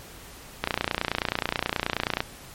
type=click train; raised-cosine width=0.3 ms; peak=-7 dBFS; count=47; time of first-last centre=0.64-2.205 s; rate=29.4 Hz; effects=pink hiss -45 dBFS RMS until 2.54 s + MP3 64 kbps